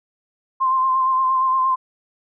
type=tone with vibrato; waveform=sine; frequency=1046.5 Hz; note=C6; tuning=in tune; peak=-15 dBFS; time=0.6-1.76 s; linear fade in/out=20 ms; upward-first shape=sine; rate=8.6 Hz; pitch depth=27 cents each way; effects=none